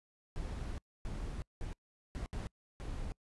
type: noise bursts at uneven times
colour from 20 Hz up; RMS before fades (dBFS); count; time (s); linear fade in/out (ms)
brown; -40; 6; 0.36-0.78 / 1.05-1.42 / 1.61-1.73 / 2.15-2.26 / 2.33-2.47 / 2.8-3.12; 0
effects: noise-tail reverb RT60 0.1 s tail -26 dB re dry + resampled to 24000 Hz